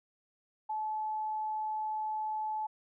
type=tone; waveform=sine; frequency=863 Hz; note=A5; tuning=34 cents flat; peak=-32 dBFS; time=0.69-2.67 s; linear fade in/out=10 ms; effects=none